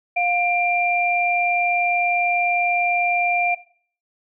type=tone pair together; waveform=sine; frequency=706.2 / 2377 Hz; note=F5 / D7; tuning=+19 / +20 cents; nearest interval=octave + major sixth; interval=2101 cents; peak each=-20 / -20 dBFS; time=0.16-3.55 s; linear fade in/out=10 ms; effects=noise-tail reverb RT60 0.5 s tail -17 dB re dry